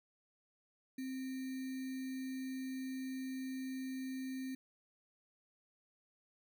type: tone with sample-and-hold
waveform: sine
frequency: 261.6 Hz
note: C4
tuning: in tune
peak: -39 dBFS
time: 0.98-4.55 s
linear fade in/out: 5 ms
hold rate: 2100 Hz
effects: none